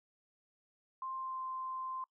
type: tone with pitch glide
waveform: sine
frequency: 1051 to 1041.9 Hz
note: C6 to C6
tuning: +7 to -8 cents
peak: -38 dBFS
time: 1.02-2.04 s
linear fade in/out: 2 ms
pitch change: -15 cents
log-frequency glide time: 1.16-1.41 s
effects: noise-tail reverb RT60 0.1 s tail -24 dB re dry